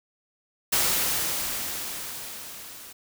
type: noise with level ramp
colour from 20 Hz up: white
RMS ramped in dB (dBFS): -22 to -44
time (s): 0.72-2.93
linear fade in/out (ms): 10
effects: none